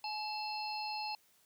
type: harmonic tone with a mistuned harmonic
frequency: 850 Hz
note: G#5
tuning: 40 cents sharp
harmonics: 1 / 3 / 5 / 6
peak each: -39 / -45 / -43 / -46 dBFS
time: 0.04-1.15 s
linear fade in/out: 2 ms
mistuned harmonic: 3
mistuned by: +70 cents
effects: white hiss -69 dBFS RMS until 1.45 s + high-pass 60 Hz 12 dB/octave